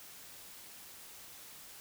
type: silence
effects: white hiss -52 dBFS RMS until 1.8 s